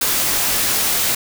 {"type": "noise with comb filter", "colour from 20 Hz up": "white", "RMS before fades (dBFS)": -18, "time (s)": [0.01, 1.15], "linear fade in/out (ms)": 5, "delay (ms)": 19, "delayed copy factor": -0.55, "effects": []}